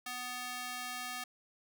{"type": "tone with high-pass filter", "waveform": "square", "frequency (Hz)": 248.6, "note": "B3", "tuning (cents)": 12, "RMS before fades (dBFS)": -41, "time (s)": [0.06, 1.24], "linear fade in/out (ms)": 5, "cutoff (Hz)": 1100, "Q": 0.67, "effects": []}